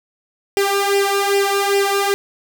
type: tone with flanger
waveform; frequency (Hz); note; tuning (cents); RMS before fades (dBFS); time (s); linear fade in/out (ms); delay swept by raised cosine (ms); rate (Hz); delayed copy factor
sawtooth; 398.4; G4; +28; -17; 0.57-2.14; 0; 0.37 to 1.77; 2.5; +0.75
effects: none